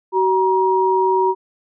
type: tone pair together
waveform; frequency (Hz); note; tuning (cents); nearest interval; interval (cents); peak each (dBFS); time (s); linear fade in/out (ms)
sine; 378.1 / 949; F#4 / A#5; +38 / +31; octave + major third; 1593; -16; 0.12-1.35; 50
effects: none